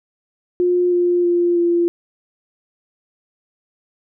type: tone with pitch steps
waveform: sine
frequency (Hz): 356.3 / 352.2 / 348.2 / 344.2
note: F4 / F4 / F4 / F4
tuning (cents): +35 / +15 / -5 / -25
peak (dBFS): -13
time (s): 0.6-1.88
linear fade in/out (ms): 0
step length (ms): 320
effects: none